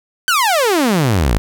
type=exponential sweep; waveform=sawtooth; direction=down; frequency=1568 to 47.43 Hz; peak=-8 dBFS; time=0.28-1.38 s; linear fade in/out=0 ms; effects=none

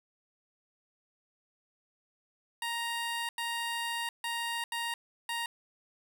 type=tone bursts at uneven times; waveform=15% pulse; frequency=934 Hz; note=A#5; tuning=3 cents sharp; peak=-26 dBFS; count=5; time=2.62-3.29 / 3.38-4.09 / 4.24-4.64 / 4.72-4.94 / 5.29-5.46 s; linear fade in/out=2 ms; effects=none

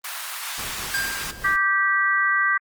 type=high-pass noise; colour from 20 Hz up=pink; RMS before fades=-31 dBFS; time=0.04-1.31 s; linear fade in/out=5 ms; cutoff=960 Hz; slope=24 dB/octave
type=noise with tremolo; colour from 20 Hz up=pink; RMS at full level=-36 dBFS; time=0.58-1.56 s; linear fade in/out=0 ms; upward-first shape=sine; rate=4.8 Hz; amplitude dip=50%
type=tone with exponential decay; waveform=square; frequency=1597 Hz; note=G6; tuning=32 cents sharp; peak=-21 dBFS; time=0.94-1.68 s; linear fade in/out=2 ms; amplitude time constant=160 ms
type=chord; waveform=sine; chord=G major; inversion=second; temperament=equal with one note detuned; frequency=1174.7 / 1568 / 1947.2 Hz; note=D6 / G6 / B6; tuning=0 / 0 / -25 cents; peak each=-23 / -21 / -22 dBFS; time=1.44-2.58 s; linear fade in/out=10 ms
effects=Opus 24 kbps

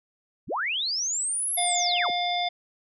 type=linear two-way sweep; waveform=sine; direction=up then down; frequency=36.71 to 11370 to 36.71 Hz; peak=-25 dBFS; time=0.47-2.11 s; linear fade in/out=50 ms; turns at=1.55 s
type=harmonic tone; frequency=708 Hz; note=F5; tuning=23 cents sharp; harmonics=1 / 3 / 5 / 7; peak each=-26 / -33 / -29 / -39 dBFS; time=1.57-2.49 s; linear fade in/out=10 ms
effects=none

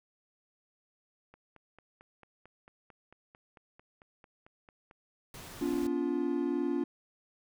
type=click train; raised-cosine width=0.5 ms; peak=-39 dBFS; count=17; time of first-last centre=1.34-4.911 s; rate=4.48 Hz
type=noise; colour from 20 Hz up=pink; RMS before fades=-47 dBFS; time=5.34-5.87 s; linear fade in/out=2 ms
type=chord; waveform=triangle; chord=B diminished; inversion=none; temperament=equal with one note detuned; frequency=246.9 / 286.8 / 349.2 Hz; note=B3 / D4 / F4; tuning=0 / -41 / 0 cents; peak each=-33 / -30 / -31 dBFS; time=5.61-6.84 s; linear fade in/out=5 ms
effects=none

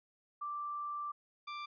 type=tone pair in turn; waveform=sine / sawtooth; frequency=1174.7 / 1178.8 Hz; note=D6 / D6; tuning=0 / +6 cents; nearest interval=unison; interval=6 cents; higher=second; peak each=-37 / -37 dBFS; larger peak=neither; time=0.41-1.12 / 1.47-1.66 s; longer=first; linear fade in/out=10 ms; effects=resampled to 11025 Hz

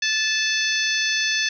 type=harmonic tone with a mistuned harmonic; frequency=873 Hz; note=A5; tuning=14 cents flat; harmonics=2 / 3 / 4 / 5 / 6 / 7; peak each=-24 / -26 / -27 / -28 / -29 / -29 dBFS; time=0.02-1.49 s; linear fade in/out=5 ms; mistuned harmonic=5; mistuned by=+18 cents; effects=none

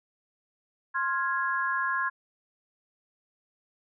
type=chord; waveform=sine; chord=F minor; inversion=second; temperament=equal with one note detuned; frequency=1056.2 / 1396.9 / 1661.2 Hz; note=C6 / F6 / Ab6; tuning=+16 / 0 / 0 cents; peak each=-29 / -33 / -29 dBFS; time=0.94-2.1 s; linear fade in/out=20 ms; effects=none

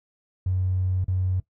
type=tone with dropouts; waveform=triangle; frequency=92.5 Hz; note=F#2; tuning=in tune; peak=-18 dBFS; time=0.46-1.4 s; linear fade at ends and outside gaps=5 ms; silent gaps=1.043-1.081 s; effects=noise-tail reverb RT60 0.1 s tail -19 dB re dry + tanh soft clip ceiling -18 dBFS

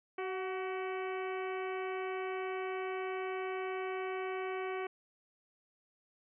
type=harmonic tone with a mistuned harmonic; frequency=377.6 Hz; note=F#4; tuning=35 cents sharp; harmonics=1 / 2 / 3 / 4 / 5 / 6 / 7 / 8; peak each=-37 / -43 / -45 / -49 / -50 / -47 / -54 / -57 dBFS; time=0.18-4.87 s; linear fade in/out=5 ms; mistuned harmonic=2; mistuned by=-37 cents; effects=none

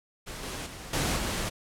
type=noise with level steps; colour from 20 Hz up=pink; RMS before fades=-39 / -36 / -42 / -28 / -31 dBFS; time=0.26-1.5 s; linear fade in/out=20 ms; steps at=0.43 / 0.66 / 0.93 / 1.16 s; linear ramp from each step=5 ms; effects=low-pass 11000 Hz 12 dB/octave

